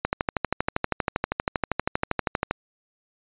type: click train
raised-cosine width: 0.5 ms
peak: -7 dBFS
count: 32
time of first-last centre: 0.05-2.51 s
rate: 12.6 Hz
effects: resampled to 8000 Hz